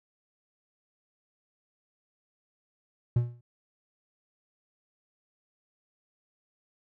triangle tone with exponential decay, 120 Hz, B2, 49 cents flat, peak -16 dBFS, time 3.16-3.41 s, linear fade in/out 5 ms, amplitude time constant 54 ms, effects none

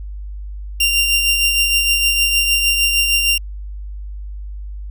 sawtooth tone with tremolo, 2779 Hz, F7, 9 cents flat, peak -8 dBFS, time 0.8-3.38 s, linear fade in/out 5 ms, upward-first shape triangle, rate 6.5 Hz, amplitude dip 45%, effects added 50 Hz sine -26 dBFS peak until 4.9 s

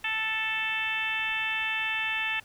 harmonic tone, 440 Hz, A4, in tune, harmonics 2 / 3 / 4 / 5 / 6 / 7 / 8, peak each -38 / -41 / -32 / -36 / -30 / -38 / -41 dBFS, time 0.04-2.4 s, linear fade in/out 5 ms, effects pink hiss -56 dBFS RMS until 2.44 s

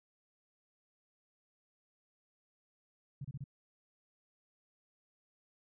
sine tone bursts, 137.7 Hz, C#3, 11 cents flat, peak -39 dBFS, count 4, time 3.21-3.441 s, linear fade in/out 5 ms, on 36 ms, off 29 ms, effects none

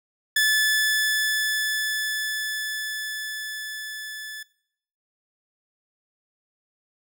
sawtooth tone with level ramp, 1734 Hz, A6, 26 cents flat, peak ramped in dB -14 to -31 dBFS, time 0.36-4.43 s, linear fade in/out 5 ms, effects noise-tail reverb RT60 0.7 s tail -21 dB re dry

